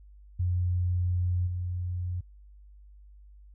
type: tone with level steps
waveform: sine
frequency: 89.4 Hz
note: F2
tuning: 41 cents sharp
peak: -24 / -29 dBFS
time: 0.39-2.21 s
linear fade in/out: 10 ms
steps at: 1.46 s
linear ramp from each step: 20 ms
effects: added 50 Hz sine -49 dBFS peak until 3.54 s